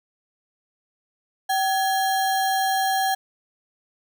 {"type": "tone with sample-and-hold", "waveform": "sine", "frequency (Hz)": 769, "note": "G5", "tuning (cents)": -33, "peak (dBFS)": -19, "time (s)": [1.49, 3.15], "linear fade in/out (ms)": 10, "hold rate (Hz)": 2450, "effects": []}